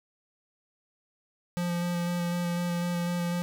square tone with vibrato, 174.2 Hz, F3, 4 cents flat, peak -28 dBFS, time 1.57-3.42 s, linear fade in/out 0 ms, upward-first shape square, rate 4 Hz, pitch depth 11 cents each way, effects none

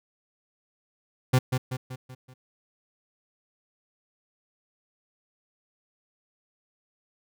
40% pulse tone with echo, 128.1 Hz, C3, 36 cents flat, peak -16 dBFS, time 1.33-1.39 s, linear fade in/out 10 ms, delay 190 ms, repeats 5, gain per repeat -6 dB, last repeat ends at 2.34 s, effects none

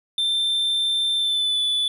triangle tone with pitch glide, 3567 to 3473 Hz, A7 to A7, +23 to -23 cents, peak -18 dBFS, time 0.18-1.88 s, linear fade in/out 2 ms, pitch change -46 cents, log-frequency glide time 1.15-1.6 s, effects none

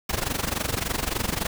pink noise with amplitude modulation, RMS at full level -24 dBFS, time 0.09-1.47 s, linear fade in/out 5 ms, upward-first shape sine, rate 23.5 Hz, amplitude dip 85%, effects none

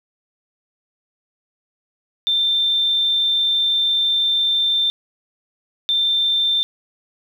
sine tone pair in turn, 3574 / 3574 Hz, A7 / A7, +26 / +26 cents, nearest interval unison, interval 0 cents, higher neither, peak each -15 dBFS, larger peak neither, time 2.27-4.9 / 5.89-6.63 s, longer first, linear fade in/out 0 ms, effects 8-bit

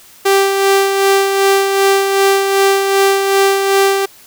sawtooth tone with tremolo, 392 Hz, G4, in tune, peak -4 dBFS, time 0.25-4.06 s, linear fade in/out 10 ms, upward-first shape sine, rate 2.6 Hz, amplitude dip 45%, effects white hiss -42 dBFS RMS until 4.26 s

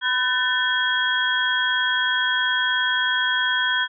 sine tone cluster, 1002 / 1513 / 1770 / 3284 Hz, B5 / F#6 / A6 / G#7, +25 / +38 / +10 / -20 cents, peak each -28 / -22 / -25 / -24 dBFS, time 0.01-3.88 s, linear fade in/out 50 ms, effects none

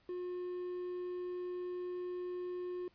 triangle tone with quantisation, 359 Hz, F4, 48 cents sharp, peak -36 dBFS, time 0.09-2.88 s, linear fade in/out 2 ms, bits 10, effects pink hiss -70 dBFS RMS until 2.94 s + resampled to 11025 Hz

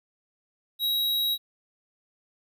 square tone, 3840 Hz, B7, 49 cents flat, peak -24 dBFS, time 0.79-1.38 s, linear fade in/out 50 ms, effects 11-bit

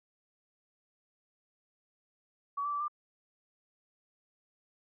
sine tone with pitch steps, 1133 / 1166 / 1159 / 1191 Hz, C#6 / D6 / D6 / D6, +37 / -13 / -23 / +24 cents, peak -31 dBFS, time 2.57-2.882 s, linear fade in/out 10 ms, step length 78 ms, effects none

